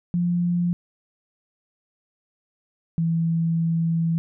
sine tone pair in turn, 174.61 / 165.27 Hz, F3 / E3, 0 / +5 cents, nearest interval minor second, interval 95 cents, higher first, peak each -19 dBFS, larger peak neither, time 0.14-0.73 / 2.98-4.18 s, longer second, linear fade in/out 0 ms, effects none

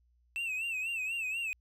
triangle tone with vibrato, 2637 Hz, E7, in tune, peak -31 dBFS, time 0.36-1.53 s, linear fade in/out 0 ms, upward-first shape sine, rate 4.1 Hz, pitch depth 97 cents each way, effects added 60 Hz sine -66 dBFS peak until 1.6 s

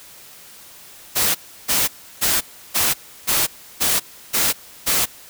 white noise bursts, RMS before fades -18 dBFS, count 8, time 1.15-5.06 s, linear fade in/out 20 ms, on 200 ms, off 330 ms, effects white hiss -43 dBFS RMS until 5.29 s

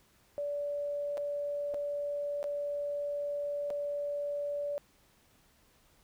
sine tone with dropouts, 578 Hz, D5, 28 cents flat, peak -32 dBFS, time 0.38-4.78 s, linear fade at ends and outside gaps 0 ms, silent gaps 1.172-1.178 / 1.739-1.744 / 2.429-2.441 / 3.703-3.707 s, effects pink hiss -66 dBFS RMS until 6.03 s

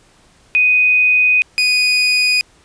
sine / 30% pulse tone pair in turn, 2494 / 2475 Hz, D#7 / D#7, +3 / -10 cents, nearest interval unison, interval 13 cents, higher first, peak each -9 dBFS, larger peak neither, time 0.55-1.42 / 1.58-2.41 s, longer first, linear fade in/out 0 ms, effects pink hiss -51 dBFS RMS until 2.64 s + resampled to 22050 Hz

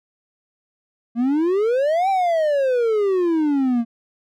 triangle exponential two-way sweep, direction up then down, 227.4 to 791 to 227.4 Hz, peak -14 dBFS, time 1.15-3.85 s, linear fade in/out 50 ms, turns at 2.09 s, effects none

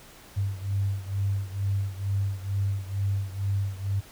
sine beating tone pair, 98 / 100.2 Hz, G2 / G2, 0 / +38 cents, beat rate 2.2 Hz, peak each -27 / -30 dBFS, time 0.36-4.01 s, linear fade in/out 20 ms, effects pink hiss -50 dBFS RMS until 4.11 s

